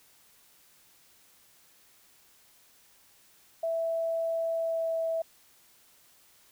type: tone with pitch glide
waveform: sine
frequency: 659.3 to 654.7 Hz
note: E5 to E5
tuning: 0 to -12 cents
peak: -27 dBFS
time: 3.63-5.22 s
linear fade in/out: 5 ms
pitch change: -12 cents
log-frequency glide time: 4.54-4.96 s
effects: white hiss -61 dBFS RMS until 6.51 s